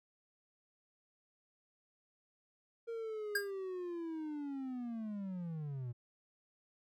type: linear sweep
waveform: triangle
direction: down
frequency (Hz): 466.2 to 116.54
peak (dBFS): -37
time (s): 2.87-5.93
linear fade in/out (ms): 20
type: tone with exponential decay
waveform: square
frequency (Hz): 1617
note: G#6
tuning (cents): -47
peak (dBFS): -29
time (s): 3.35-3.51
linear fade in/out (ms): 5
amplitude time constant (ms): 33
effects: none